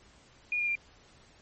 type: tone with pitch steps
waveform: sine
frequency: 2440 / 2412 / 2384 Hz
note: D#7 / D7 / D7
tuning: -34 / +46 / +25 cents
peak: -27 dBFS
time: 0.52-0.754 s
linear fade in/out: 2 ms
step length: 78 ms
effects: pink hiss -59 dBFS RMS until 1.41 s + MP3 32 kbps